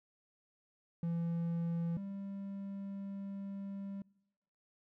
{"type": "tone pair in turn", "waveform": "triangle", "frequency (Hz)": [168.6, 197.32], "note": ["E3", "G3"], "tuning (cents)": [39, 12], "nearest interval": "minor third", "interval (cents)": 273, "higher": "second", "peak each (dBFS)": [-31, -38], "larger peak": "first", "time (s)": [[1.03, 1.97], [1.97, 4.02]], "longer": "second", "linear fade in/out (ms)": 2, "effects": ["noise-tail reverb RT60 0.9 s tail -25 dB re dry"]}